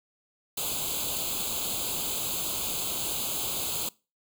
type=noise with comb filter; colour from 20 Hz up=white; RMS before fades=-31 dBFS; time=0.57-3.89 s; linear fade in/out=5 ms; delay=0.27 ms; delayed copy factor=+0.95; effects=noise-tail reverb RT60 0.3 s tail -23 dB re dry